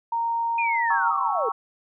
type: tone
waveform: sine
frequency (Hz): 927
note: A#5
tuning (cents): -10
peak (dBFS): -22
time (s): 0.12-1.11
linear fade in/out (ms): 5
type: linear sweep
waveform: sine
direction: down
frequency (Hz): 2489 to 415.3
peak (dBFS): -24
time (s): 0.58-1.49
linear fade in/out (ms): 5
type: chord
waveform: sine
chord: G diminished seventh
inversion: none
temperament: equal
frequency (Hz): 784 / 932.3 / 1108.7 / 1318.5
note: G5 / Bb5 / Db6 / Fb6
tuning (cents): 0 / 0 / 0 / 0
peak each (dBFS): -31 / -32 / -26 / -31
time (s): 0.9-1.52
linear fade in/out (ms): 5
effects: none